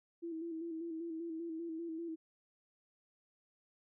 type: tone with vibrato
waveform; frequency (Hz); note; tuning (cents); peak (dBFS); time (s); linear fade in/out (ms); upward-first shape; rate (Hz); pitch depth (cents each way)
sine; 329.6; E4; 0; -39; 0.22-2.16; 20; square; 5.1; 42
effects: none